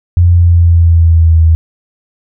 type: tone with pitch glide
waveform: sine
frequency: 87.31 to 80.99 Hz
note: F2 to E2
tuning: 0 to -30 cents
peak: -3 dBFS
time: 0.17-1.55 s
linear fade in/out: 0 ms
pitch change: -130 cents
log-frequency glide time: 0.27-1.41 s
effects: none